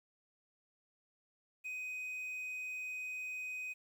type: tone with quantisation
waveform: triangle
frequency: 2507 Hz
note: D#7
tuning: 12 cents sharp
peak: -38 dBFS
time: 1.64-3.74 s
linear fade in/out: 20 ms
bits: 11
effects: none